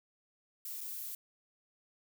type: noise with dropouts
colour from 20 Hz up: violet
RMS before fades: -42 dBFS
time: 0.65-1.15 s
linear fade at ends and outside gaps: 2 ms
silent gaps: 0.808-0.812 s
effects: none